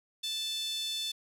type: tone with high-pass filter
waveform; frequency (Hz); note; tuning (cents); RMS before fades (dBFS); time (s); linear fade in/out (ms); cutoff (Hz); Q
5% pulse; 880; A5; 0; -35; 0.23-1.12; 10; 3600; 7
effects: none